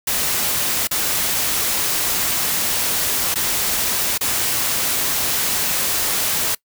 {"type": "noise with dropouts", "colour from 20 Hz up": "white", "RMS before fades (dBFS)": -20, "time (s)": [0.07, 6.55], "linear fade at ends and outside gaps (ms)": 5, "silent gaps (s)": [[0.873, 0.911], [3.343, 3.356], [4.178, 4.209]], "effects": ["noise-tail reverb RT60 0.1 s tail -23 dB re dry"]}